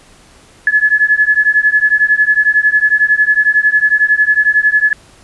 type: beating tone pair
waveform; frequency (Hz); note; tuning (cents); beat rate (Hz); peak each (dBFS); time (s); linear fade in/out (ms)
sine; 1705 / 1716; G#6 / A6; +45 / -44; 11; -11; 0.67-4.93; 2
effects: pink hiss -44 dBFS RMS until 5.23 s + resampled to 24000 Hz